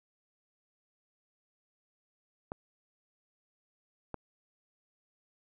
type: clicks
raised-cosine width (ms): 1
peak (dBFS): -23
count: 2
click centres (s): 2.519 / 4.143
effects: none